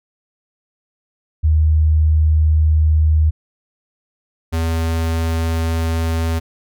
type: tone pair in turn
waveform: sine / square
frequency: 77.78 / 81.99 Hz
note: D#2 / E2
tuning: 0 / -9 cents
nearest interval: minor second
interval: 91 cents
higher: second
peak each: -10 / -17 dBFS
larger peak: first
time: 1.43-3.31 / 4.52-6.4 s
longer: neither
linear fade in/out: 20 ms
effects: none